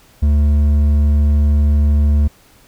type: tone with hard clipping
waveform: triangle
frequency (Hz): 73.42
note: D2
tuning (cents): 0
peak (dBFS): -11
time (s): 0.22-2.28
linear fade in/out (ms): 10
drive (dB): 9
effects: pink hiss -49 dBFS RMS until 2.67 s